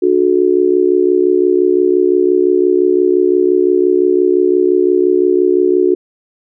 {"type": "tone with amplitude modulation", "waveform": "sine", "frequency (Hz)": 365.5, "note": "F#4", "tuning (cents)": -21, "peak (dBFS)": -4, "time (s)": [0.02, 5.95], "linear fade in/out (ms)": 10, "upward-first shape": "sine", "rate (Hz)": 65.8, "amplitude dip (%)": 95, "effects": []}